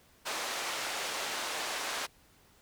pink band-pass noise, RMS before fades -36 dBFS, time 0.25-2.07 s, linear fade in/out 20 ms, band 640 to 7800 Hz, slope 12 dB/octave, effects pink hiss -63 dBFS RMS until 2.61 s

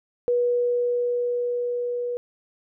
sine tone with level ramp, 485.5 Hz, B4, 30 cents flat, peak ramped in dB -18 to -25 dBFS, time 0.28-2.17 s, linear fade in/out 0 ms, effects none

